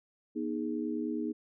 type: chord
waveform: sine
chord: G# minor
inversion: first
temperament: equal with one note detuned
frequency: 241.6 / 311.1 / 415.3 Hz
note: B3 / D#4 / G#4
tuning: -38 / 0 / 0 cents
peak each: -35 / -34 / -39 dBFS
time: 0.35-1.33 s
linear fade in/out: 20 ms
effects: none